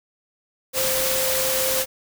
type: tone in noise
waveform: sine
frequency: 523.3 Hz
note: C5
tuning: in tune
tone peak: -25 dBFS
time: 0.73-1.86 s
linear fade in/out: 50 ms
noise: white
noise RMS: -23 dBFS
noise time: 0.73-1.86 s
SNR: -5 dB
effects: none